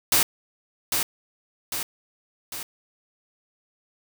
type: noise with echo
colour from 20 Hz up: white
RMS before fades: -19 dBFS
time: 0.12-0.23 s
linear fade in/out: 2 ms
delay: 800 ms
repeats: 3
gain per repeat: -5 dB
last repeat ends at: 2.63 s
effects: none